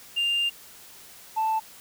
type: tone pair in turn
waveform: sine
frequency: 2798 / 881.3 Hz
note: F7 / A5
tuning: +3 / +3 cents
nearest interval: octave + minor sixth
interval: 2000 cents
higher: first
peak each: -20 dBFS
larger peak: neither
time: 0.16-0.5 / 1.36-1.6 s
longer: first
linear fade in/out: 20 ms
effects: tanh soft clip ceiling -20 dBFS + white hiss -48 dBFS RMS until 1.8 s